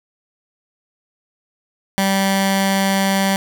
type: tone with notch filter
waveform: 15% pulse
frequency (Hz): 194.5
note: G3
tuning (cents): -13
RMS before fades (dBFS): -17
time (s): 1.98-3.36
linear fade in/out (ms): 0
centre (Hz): 420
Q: 0.99
effects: none